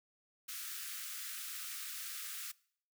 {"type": "high-pass noise", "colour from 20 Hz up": "white", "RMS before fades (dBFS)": -44, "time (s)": [0.48, 2.52], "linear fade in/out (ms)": 10, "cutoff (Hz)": 1200, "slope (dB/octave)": 96, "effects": ["noise-tail reverb RT60 0.6 s tail -23 dB re dry"]}